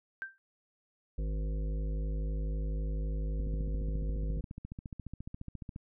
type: tone with exponential decay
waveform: sine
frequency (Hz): 1568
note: G6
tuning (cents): 0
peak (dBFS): -32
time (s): 0.22-0.38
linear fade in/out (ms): 0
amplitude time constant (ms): 34
type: harmonic tone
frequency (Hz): 51.91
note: G#1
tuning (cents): 0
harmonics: 1 / 3 / 5 / 7 / 9 / 10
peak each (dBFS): -31 / -41 / -49 / -52 / -51 / -53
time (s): 1.18-4.41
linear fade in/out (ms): 5
type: click train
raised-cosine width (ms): 5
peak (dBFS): -29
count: 35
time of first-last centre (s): 3.4-5.761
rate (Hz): 14.4
effects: none